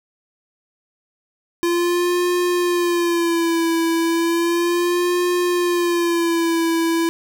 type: tone with vibrato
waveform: square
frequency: 342.8 Hz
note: F4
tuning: 32 cents flat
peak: -17 dBFS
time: 1.63-7.09 s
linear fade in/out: 0 ms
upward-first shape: sine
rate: 0.34 Hz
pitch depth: 61 cents each way
effects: none